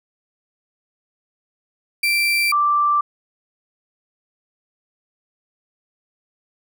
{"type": "tone pair in turn", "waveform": ["35% pulse", "sine"], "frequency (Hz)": [2349, 1174.5], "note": ["D7", "D6"], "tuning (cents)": [0, 0], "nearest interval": "octave", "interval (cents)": 1200, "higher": "first", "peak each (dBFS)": -14, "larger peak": "neither", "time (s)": [[2.03, 2.52], [2.52, 3.01]], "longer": "neither", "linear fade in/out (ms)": 5, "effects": []}